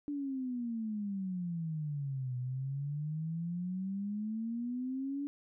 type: exponential two-way sweep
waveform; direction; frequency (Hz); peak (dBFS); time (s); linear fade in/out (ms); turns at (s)
sine; down then up; 293.7 to 123.9 to 288; -34; 0.08-5.27; 0; 2.37
effects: none